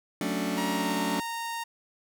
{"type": "chord", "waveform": "sawtooth", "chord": "D major seventh", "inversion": "first", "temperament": "just", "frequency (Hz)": [183.54, 220.2, 275.3, 293.7], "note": ["F#3", "A3", "C#4", "D4"], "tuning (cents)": [-14, 2, -12, 0], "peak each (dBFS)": -29, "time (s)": [0.21, 1.2], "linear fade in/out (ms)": 2}
{"type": "tone with pitch glide", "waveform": "sawtooth", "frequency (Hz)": [947, 925.4], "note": ["A#5", "A#5"], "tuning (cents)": [27, -13], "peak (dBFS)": -28, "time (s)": [0.57, 1.64], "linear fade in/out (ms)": 10, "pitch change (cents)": -40, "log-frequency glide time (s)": [0.69, 0.91]}
{"effects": []}